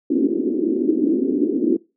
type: band-pass noise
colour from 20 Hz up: white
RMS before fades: -19 dBFS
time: 0.1-1.77 s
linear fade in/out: 5 ms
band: 250 to 360 Hz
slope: 48 dB/octave
effects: noise-tail reverb RT60 0.3 s tail -24 dB re dry